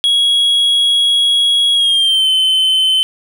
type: tone with pitch glide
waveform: triangle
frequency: 3322 to 3064 Hz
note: G#7 to G7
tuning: 0 to -40 cents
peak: -8 dBFS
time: 0.04-3.03 s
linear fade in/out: 0 ms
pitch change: -140 cents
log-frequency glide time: 1.73-2.29 s
effects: none